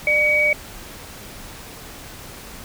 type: tone pair together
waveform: sine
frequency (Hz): 599 / 2262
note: D5 / C#7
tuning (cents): +34 / +34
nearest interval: octave + major seventh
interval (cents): 2300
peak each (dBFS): -22 / -15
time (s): 0.07-0.53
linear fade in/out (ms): 2
effects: pink hiss -38 dBFS RMS until 2.64 s